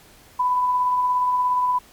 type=tone with tremolo; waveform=sine; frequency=996 Hz; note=B5; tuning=14 cents sharp; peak=-16 dBFS; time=0.39-1.79 s; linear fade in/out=10 ms; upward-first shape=sine; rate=17 Hz; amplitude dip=25%; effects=pink hiss -50 dBFS RMS until 1.92 s + MP3 96 kbps